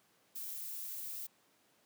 violet noise with high-pass filter sweep, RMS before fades -43 dBFS, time 0.35-1.27 s, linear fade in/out 10 ms, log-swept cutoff 460 to 790 Hz, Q 0.79, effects pink hiss -70 dBFS RMS until 1.85 s + high-pass 200 Hz 12 dB/octave

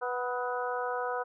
harmonic tone with a mistuned harmonic, 246.9 Hz, B3, in tune, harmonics 2 / 3 / 4 / 5 / 6, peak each -34 / -36 / -37 / -38 / -39 dBFS, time 0.01-1.24 s, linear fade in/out 20 ms, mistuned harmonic 5, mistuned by +36 cents, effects none

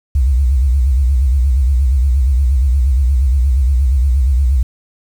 sine tone with vibrato, 65.41 Hz, C2, in tune, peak -9 dBFS, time 0.15-4.63 s, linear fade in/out 5 ms, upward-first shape sine, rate 8.5 Hz, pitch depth 160 cents each way, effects 7-bit

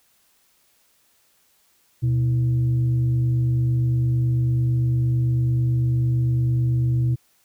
sine tone with frequency modulation, 123.47 Hz, B2, in tune, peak -17 dBFS, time 2.02-7.16 s, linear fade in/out 20 ms, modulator 198 Hz, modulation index 0.29, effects white hiss -62 dBFS RMS until 7.44 s

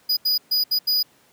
square tone bursts at uneven times, 4934 Hz, D#8, 15 cents flat, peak -18 dBFS, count 5, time 0.09-0.17 / 0.25-0.38 / 0.51-0.64 / 0.71-0.79 / 0.87-1.03 s, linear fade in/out 10 ms, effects pink hiss -57 dBFS RMS until 1.32 s + high-pass 150 Hz 12 dB/octave

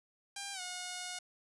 5% pulse tone with pitch glide, 798 to 723.4 Hz, G5 to F#5, +31 to -39 cents, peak -28 dBFS, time 0.36-1.19 s, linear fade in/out 5 ms, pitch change -170 cents, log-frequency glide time 0.53-0.61 s, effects resampled to 24000 Hz + 10-bit

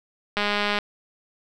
click train, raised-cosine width 0.3 ms, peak -8 dBFS, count 87, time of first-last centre 0.37-0.787 s, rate 206 Hz, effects none

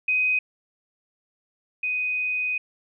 sine tone pair in turn, 2509 / 2498 Hz, D#7 / D#7, +14 / +6 cents, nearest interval unison, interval 8 cents, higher first, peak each -19 / -23 dBFS, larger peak first, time 0.08-0.39 / 1.83-2.58 s, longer second, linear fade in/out 5 ms, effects none

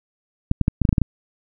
clicks, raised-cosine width 5 ms, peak -4 dBFS, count 9, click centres 0.514 / 0.613 / 0.681 / 0.817 / 0.852 / 0.891 / 0.928 / 0.982 / 1.017 s, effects none

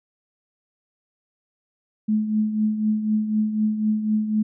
sine tone with tremolo, 214.7 Hz, A3, 42 cents flat, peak -16 dBFS, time 2.08-4.43 s, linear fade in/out 10 ms, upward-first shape triangle, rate 4 Hz, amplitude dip 65%, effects none

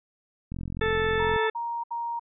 click train, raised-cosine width 5 ms, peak -22 dBFS, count 38, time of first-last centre 0.52-1.361 s, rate 44 Hz
harmonic tone, 439.6 Hz, A4, 2 cents flat, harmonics 1 / 2 / 3 / 4 / 5 / 6 / 8, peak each -25 / -35 / -33 / -29 / -38 / -40 / -38 dBFS, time 0.81-1.5 s, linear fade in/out 5 ms
sine tone bursts, 937 Hz, A#5, 9 cents sharp, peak -28 dBFS, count 3, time 1.19-2.196 s, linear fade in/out 10 ms, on 290 ms, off 68 ms
effects none

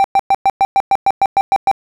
triangle tone bursts, 784 Hz, G5, in tune, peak -6 dBFS, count 12, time 0-1.714 s, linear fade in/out 0 ms, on 42 ms, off 110 ms, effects none

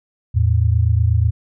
sine tone pair together, 82.57 / 110.8 Hz, E2 / A2, +3 / +13 cents, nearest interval perfect fourth, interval 510 cents, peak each -15 dBFS, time 0.34-1.31 s, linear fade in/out 20 ms, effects none

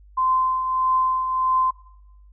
sine tone with tremolo, 1035 Hz, C6, 19 cents flat, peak -16 dBFS, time 0.17-1.71 s, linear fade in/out 10 ms, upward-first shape triangle, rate 1.6 Hz, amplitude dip 55%, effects noise-tail reverb RT60 0.8 s tail -18 dB re dry + added 50 Hz sine -46 dBFS peak until 2.32 s

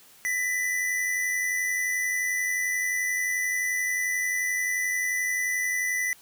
square tone pair together, 1907 / 1998.4 Hz, A#6 / B6, +39 / +20 cents, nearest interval minor second, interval 81 cents, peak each -35 / -26 dBFS, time 0.25-6.13 s, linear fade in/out 0 ms, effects white hiss -54 dBFS RMS until 6.21 s

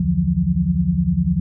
sine tone cluster, 67.1 / 82.9 / 148.6 / 169.8 / 179.8 Hz, C2 / E2 / D3 / F3 / F#3, +44 / +10 / +21 / -48 / -49 cents, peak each -27 / -25 / -24 / -20 / -19 dBFS, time 0-1.4 s, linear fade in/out 5 ms, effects none

